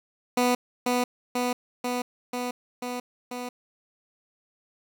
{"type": "tone with echo", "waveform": "15% pulse", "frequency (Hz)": 246.9, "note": "B3", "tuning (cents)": 0, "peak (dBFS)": -14, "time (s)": [0.37, 0.55], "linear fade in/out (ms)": 5, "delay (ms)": 490, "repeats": 6, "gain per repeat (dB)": -2, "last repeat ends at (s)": 3.49, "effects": []}